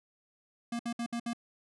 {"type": "tone bursts", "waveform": "square", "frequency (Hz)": 235.2, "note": "A#3", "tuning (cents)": 16, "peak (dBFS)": -33, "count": 5, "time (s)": [0.72, 1.333], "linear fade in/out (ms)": 5, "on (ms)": 73, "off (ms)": 62, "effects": ["resampled to 24000 Hz"]}